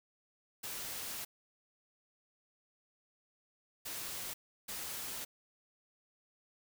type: noise bursts at uneven times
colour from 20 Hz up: white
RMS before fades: -42 dBFS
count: 3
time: 0.63-1.25 / 3.85-4.34 / 4.68-5.25 s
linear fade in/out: 10 ms
effects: none